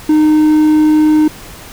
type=tone; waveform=triangle; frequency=307.1 Hz; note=D#4; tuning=23 cents flat; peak=-4 dBFS; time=0.09-1.28 s; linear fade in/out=5 ms; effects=pink hiss -33 dBFS RMS until 1.72 s